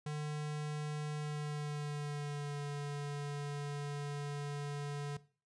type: tone with pitch glide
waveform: square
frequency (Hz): 150 to 144.39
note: D3 to D3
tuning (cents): +37 to -29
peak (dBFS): -38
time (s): 0.06-5.17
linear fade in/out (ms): 5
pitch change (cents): -66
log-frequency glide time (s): 1.17-2.6
effects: noise-tail reverb RT60 0.4 s tail -18 dB re dry + resampled to 22050 Hz